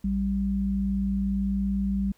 sine tone pair together, 58.37 / 196 Hz, A#1 / G3, +3 / 0 cents, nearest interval octave + major sixth, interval 2097 cents, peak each -30 / -24 dBFS, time 0.04-2.12 s, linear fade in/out 5 ms, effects pink hiss -64 dBFS RMS until 2.17 s

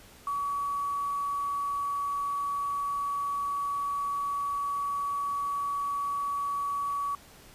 sine tone with quantisation, 1134 Hz, C#6, 39 cents sharp, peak -28 dBFS, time 0.27-7.15 s, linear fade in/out 2 ms, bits 8, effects pink hiss -53 dBFS RMS until 7.54 s + resampled to 32000 Hz

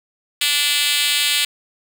5% pulse tone with high-pass filter, 291.1 Hz, D4, 15 cents flat, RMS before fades -18 dBFS, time 0.41-1.45 s, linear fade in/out 5 ms, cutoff 3300 Hz, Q 1.3, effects none

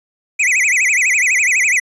square tone with vibrato, 2245 Hz, C#7, 21 cents sharp, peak -12 dBFS, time 0.39-1.8 s, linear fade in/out 10 ms, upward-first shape sine, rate 12 Hz, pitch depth 240 cents each way, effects resampled to 22050 Hz

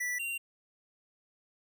square tone pair in turn, 1966 / 2765 Hz, B6 / F7, -8 / -18 cents, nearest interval tritone, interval 590 cents, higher second, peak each -32 / -34 dBFS, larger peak first, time 0-0.19 / 0.19-0.38 s, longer neither, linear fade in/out 10 ms, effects none

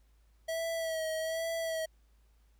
square tone with vibrato, 648 Hz, E5, 30 cents flat, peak -33 dBFS, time 0.48-1.86 s, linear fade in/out 10 ms, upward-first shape sine, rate 1.2 Hz, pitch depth 35 cents each way, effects added 54 Hz sine -62 dBFS peak until 2.59 s + pink hiss -75 dBFS RMS until 2.59 s

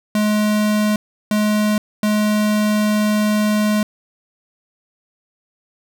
square tone bursts at uneven times, 211.3 Hz, G#3, 30 cents sharp, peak -15 dBFS, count 3, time 0.15-0.96 / 1.31-1.78 / 2.03-3.83 s, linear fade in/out 2 ms, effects none

